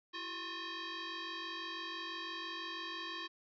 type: tone with frequency modulation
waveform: sine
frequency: 1046.5 Hz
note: C6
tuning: in tune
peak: -40 dBFS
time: 0.13-3.28 s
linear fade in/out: 20 ms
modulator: 713 Hz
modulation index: 4.7
effects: none